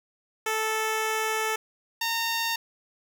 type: tone pair in turn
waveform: 10% pulse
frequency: 438.5 / 917.4 Hz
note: A4 / A#5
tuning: -6 / -28 cents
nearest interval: octave + minor second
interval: 1278 cents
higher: second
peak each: -17 dBFS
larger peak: neither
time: 0.46-1.56 / 2.01-2.56 s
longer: first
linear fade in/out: 5 ms
effects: none